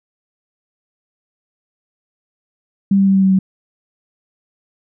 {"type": "tone with pitch steps", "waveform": "sine", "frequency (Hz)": [196.8, 195.33, 193.87, 192.42, 190.98, 189.55], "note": ["G3", "G3", "G3", "G3", "G3", "F#3"], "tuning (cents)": [7, -6, -19, -32, -45, 42], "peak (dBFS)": -9, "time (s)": [2.91, 3.39], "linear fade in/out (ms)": 5, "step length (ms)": 80, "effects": []}